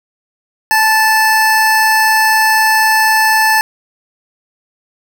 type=tone pair together; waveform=square; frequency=876 / 1752 Hz; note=A5 / A6; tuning=-8 / -8 cents; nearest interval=octave; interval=1200 cents; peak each=-12 dBFS; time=0.71-3.61 s; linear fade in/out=0 ms; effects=none